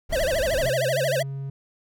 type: noise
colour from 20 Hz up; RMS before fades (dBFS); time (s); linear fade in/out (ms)
brown; -31; 0.09-0.71; 20
type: tone with vibrato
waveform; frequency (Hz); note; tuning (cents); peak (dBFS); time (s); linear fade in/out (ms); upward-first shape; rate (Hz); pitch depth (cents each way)
square; 584; D5; -10; -22; 0.12-1.23; 10; sine; 13; 240
type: tone with pitch glide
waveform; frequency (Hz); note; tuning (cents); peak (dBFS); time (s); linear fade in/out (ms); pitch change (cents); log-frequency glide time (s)
triangle; 130.81 to 136.92; C3 to C#3; 0 to -21; -27; 0.63-1.5; 5; +79; 0.9-0.96
effects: none